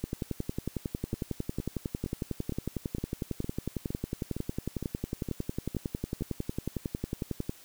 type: two click trains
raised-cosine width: 3 ms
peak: -21 / -18 dBFS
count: 12 / 83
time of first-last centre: 1.14-6.209 / 0.04-7.495 s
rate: 2.17 / 11 Hz
effects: white hiss -54 dBFS RMS until 7.64 s